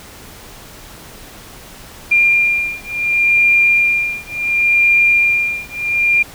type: beating tone pair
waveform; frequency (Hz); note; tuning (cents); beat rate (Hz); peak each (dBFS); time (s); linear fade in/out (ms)
sine; 2397 / 2397.7; D7 / D7; +35 / +35; 0.7; -14; 2.11-6.23; 10
effects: pink hiss -37 dBFS RMS until 6.34 s